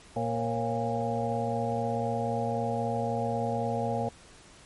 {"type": "harmonic tone with a mistuned harmonic", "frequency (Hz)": 116.6, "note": "A#2", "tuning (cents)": 1, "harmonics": [1, 2, 4, 5, 6, 7], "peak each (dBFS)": [-34, -34, -34, -34, -34, -34], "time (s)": [0.16, 4.09], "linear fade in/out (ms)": 5, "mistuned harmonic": 5, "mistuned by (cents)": -100, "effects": ["pink hiss -53 dBFS RMS until 4.65 s", "MP3 48 kbps"]}